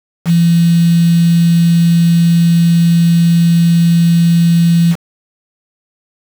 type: tone with quantisation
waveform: sine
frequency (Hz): 169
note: E3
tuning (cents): +43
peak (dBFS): -6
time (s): 0.25-4.96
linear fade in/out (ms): 50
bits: 4
effects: none